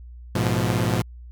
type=chord; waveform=sawtooth; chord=F diminished; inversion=first; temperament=equal with one note detuned; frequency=106.44 / 123.47 / 174.61 Hz; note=Ab2 / Cb3 / F3; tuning=+43 / 0 / 0 cents; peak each=-20 / -20 / -22 dBFS; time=0.35-1.02 s; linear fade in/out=5 ms; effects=added 60 Hz sine -38 dBFS peak until 1.31 s